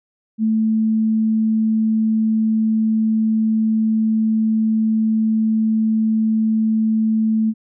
sine tone, 220 Hz, A3, in tune, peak -14 dBFS, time 0.38-7.54 s, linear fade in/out 50 ms, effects none

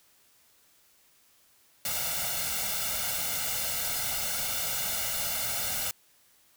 white noise with comb filter, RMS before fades -31 dBFS, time 1.85-5.91 s, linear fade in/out 2 ms, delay 1.4 ms, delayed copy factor +0.95, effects white hiss -63 dBFS RMS until 6.56 s

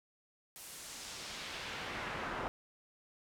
brown noise with band-pass filter sweep, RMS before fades -43 dBFS, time 0.56-2.48 s, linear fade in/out 0 ms, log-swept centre 12000 to 1100 Hz, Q 1, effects none

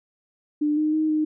sine tone with pitch steps, 298.2 / 306.6 / 312 / 307.8 Hz, D4 / D#4 / D#4 / D#4, +27 / -25 / +5 / -19 cents, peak -19 dBFS, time 0.61-1.25 s, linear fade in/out 10 ms, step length 160 ms, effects none

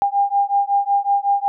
sine beating tone pair, 800 / 805.4 Hz, G5 / G5, +35 / +47 cents, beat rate 5.4 Hz, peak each -18 dBFS, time 0.02-1.48 s, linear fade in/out 0 ms, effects none

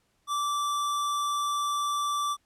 square tone, 1166 Hz, D6, 13 cents flat, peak -27 dBFS, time 0.27-2.37 s, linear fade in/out 50 ms, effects pink hiss -71 dBFS RMS until 2.45 s + low-pass 11000 Hz 12 dB/octave

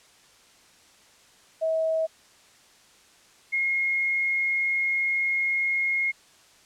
sine tone pair in turn, 643 / 2151 Hz, E5 / C7, -43 / +47 cents, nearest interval octave + major sixth, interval 2090 cents, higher second, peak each -22 dBFS, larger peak neither, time 1.61-2.07 / 3.52-6.12 s, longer second, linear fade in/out 20 ms, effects white hiss -56 dBFS RMS until 6.65 s + low-pass 8000 Hz 12 dB/octave

